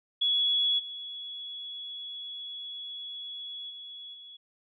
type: tone with level steps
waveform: sine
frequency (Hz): 3373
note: G#7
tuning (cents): +26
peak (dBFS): -23 / -37 / -41 / -45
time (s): 0.21-4.37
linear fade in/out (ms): 10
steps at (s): 0.78 / 3.69 / 4.13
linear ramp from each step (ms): 20
effects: none